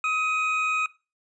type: tone pair together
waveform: triangle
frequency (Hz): 1270 / 2498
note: D#6 / D#7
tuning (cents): +35 / +6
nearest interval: octave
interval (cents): 1171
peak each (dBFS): -24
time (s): 0.04-0.86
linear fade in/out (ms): 2
effects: noise-tail reverb RT60 0.3 s tail -19 dB re dry + resampled to 22050 Hz